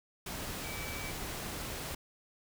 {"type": "tone in noise", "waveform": "sine", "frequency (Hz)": 2301, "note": "D7", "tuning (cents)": -36, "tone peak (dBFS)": -44, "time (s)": [0.64, 1.11], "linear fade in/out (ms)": 5, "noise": "pink", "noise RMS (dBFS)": -40, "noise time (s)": [0.26, 1.95], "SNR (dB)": -7, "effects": []}